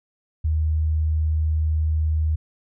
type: tone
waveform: sine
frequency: 78.1 Hz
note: D#2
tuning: 7 cents sharp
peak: -18 dBFS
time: 0.44-2.36 s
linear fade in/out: 10 ms
effects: none